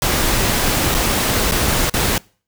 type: noise with dropouts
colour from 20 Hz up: pink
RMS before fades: -17 dBFS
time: 0.02-2.18 s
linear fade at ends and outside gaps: 1 ms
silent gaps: 0.943-0.948 / 1.512-1.52 / 1.897-1.939 s
effects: noise-tail reverb RT60 0.4 s tail -24 dB re dry